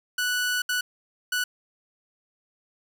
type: tone bursts at uneven times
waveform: sawtooth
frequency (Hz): 1480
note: F#6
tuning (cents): 0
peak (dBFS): -20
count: 3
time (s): 0.18-0.62 / 0.69-0.81 / 1.32-1.44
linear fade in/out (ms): 5
effects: none